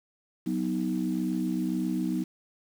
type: chord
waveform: sine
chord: B major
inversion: second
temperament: equal with one note detuned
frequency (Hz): 185 / 246.9 / 314.4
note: F#3 / B3 / D#4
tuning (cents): 0 / 0 / +18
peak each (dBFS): -30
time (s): 0.46-2.24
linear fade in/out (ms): 10
effects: tanh soft clip ceiling -17 dBFS + 8-bit